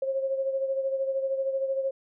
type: beating tone pair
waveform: sine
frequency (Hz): 536 / 549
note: C5 / C#5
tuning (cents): +42 / -17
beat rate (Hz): 13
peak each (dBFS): -26 / -34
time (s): 0.02-1.91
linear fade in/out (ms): 5
effects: none